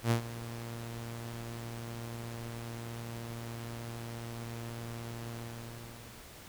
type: tone with ADSR envelope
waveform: sawtooth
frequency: 116.54 Hz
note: A#2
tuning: in tune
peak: -20 dBFS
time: 0.03-6.31 s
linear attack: 81 ms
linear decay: 99 ms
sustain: -16 dB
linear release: 970 ms
effects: pink hiss -51 dBFS RMS until 6.48 s